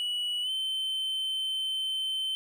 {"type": "tone with pitch glide", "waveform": "triangle", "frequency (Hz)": [2939, 3083], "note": ["F#7", "G7"], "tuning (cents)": [-12, -29], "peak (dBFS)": -27, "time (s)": [0, 2.35], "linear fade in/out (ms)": 0, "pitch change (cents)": 83, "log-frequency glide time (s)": [0.42, 0.5], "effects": []}